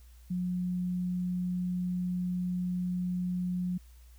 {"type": "tone", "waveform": "sine", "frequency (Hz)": 180, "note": "F#3", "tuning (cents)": -47, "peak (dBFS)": -29, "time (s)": [0.3, 3.78], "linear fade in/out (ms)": 10, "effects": ["added 60 Hz sine -51 dBFS peak until 4.18 s", "white hiss -65 dBFS RMS until 4.18 s"]}